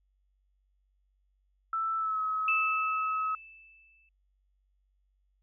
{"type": "tone with pitch glide", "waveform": "sine", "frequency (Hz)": [1324, 1280.4], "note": ["E6", "D#6"], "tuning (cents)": [7, 49], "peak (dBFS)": -28, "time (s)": [1.73, 3.35], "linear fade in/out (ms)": 2, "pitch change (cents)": -58, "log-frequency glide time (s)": [1.97, 2.2]}
{"type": "tone with exponential decay", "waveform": "sine", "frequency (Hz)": 2637, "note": "E7", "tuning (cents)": 0, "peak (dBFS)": -24, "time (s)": [2.48, 4.09], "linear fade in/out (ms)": 2, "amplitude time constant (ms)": 350}
{"effects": ["added 48 Hz sine -69 dBFS peak until 5.42 s"]}